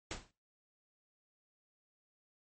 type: noise with exponential decay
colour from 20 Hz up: pink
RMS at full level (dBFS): -36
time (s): 0.11-0.31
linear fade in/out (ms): 1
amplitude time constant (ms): 43
effects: noise-tail reverb RT60 0.3 s tail -20 dB re dry + MP3 32 kbps